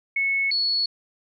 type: tone pair in turn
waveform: sine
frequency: 2200 / 4391 Hz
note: C#7 / C#8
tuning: -14 / -17 cents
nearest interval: octave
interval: 1197 cents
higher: second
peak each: -20 dBFS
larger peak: neither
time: 0.16-0.51 / 0.51-0.86 s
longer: neither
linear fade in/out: 5 ms
effects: none